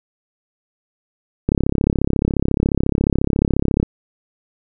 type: click train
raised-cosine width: 3 ms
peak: -3 dBFS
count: 81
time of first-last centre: 1.49-3.829 s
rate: 34.2 Hz
effects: none